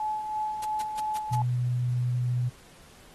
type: tone with tremolo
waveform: sine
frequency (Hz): 857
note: A5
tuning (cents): -46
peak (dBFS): -26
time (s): 0-1.42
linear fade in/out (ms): 2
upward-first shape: sine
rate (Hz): 3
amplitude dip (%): 45
type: noise bursts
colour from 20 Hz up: white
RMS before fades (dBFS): -38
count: 5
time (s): 0.62-1.355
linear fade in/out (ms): 5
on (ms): 27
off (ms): 150
type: tone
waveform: sine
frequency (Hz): 123.2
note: B2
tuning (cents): -4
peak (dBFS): -24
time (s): 1.3-2.5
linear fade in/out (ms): 20
effects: pink hiss -54 dBFS RMS until 3.14 s + AAC 32 kbps